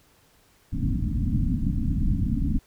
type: low-pass noise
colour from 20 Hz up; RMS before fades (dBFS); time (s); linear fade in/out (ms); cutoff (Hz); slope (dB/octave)
pink; -24; 0.72-2.59; 10; 290; 96
effects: pink hiss -60 dBFS RMS until 2.66 s